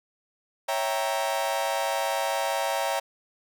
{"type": "chord", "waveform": "40% pulse", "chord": "C# diminished seventh", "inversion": "none", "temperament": "equal", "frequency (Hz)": [554.4, 659.3, 784, 932.3], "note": ["C#5", "E5", "G5", "Bb5"], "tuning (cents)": [0, 0, 0, 0], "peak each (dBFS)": -30, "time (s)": [0.68, 3], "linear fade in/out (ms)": 10, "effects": []}